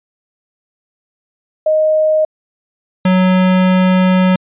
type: tone pair in turn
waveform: sine / square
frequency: 622.3 / 185.01 Hz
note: D#5 / F#3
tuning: 0 / 0 cents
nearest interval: octave + major sixth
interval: 2100 cents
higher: first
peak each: -9 dBFS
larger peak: neither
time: 1.66-2.25 / 3.05-4.36 s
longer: second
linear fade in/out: 5 ms
effects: resampled to 8000 Hz